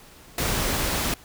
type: noise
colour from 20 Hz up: pink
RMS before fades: -25 dBFS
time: 0.38-1.14 s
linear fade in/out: 2 ms
effects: pink hiss -49 dBFS RMS until 1.24 s